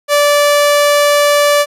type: tone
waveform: sawtooth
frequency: 582 Hz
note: D5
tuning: 16 cents flat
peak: -4 dBFS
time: 0.08-1.66 s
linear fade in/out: 50 ms
effects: resampled to 32000 Hz